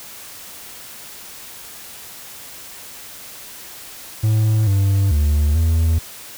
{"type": "tone with pitch steps", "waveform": "triangle", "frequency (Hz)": [108.9, 98.4, 74.1, 81.3], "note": ["A2", "G2", "D2", "E2"], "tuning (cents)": [-17, 7, 16, -23], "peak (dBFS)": -11, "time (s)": [4.23, 5.99], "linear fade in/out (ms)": 10, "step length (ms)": 440, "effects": ["white hiss -37 dBFS RMS until 6.37 s"]}